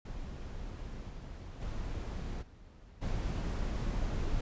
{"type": "noise with level steps", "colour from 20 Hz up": "brown", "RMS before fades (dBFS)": [-42, -44, -38, -53, -34], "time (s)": [0.05, 4.41], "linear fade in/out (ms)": 5, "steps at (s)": [1.08, 1.6, 2.41, 3.01], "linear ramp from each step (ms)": 20, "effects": ["resampled to 16000 Hz"]}